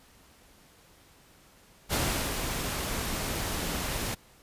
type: noise with ADSR envelope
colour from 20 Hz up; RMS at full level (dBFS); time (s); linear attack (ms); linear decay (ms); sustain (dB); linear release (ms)
pink; -27; 1.89-4.15; 43; 380; -5; 12
effects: pink hiss -58 dBFS RMS until 4.42 s + resampled to 32000 Hz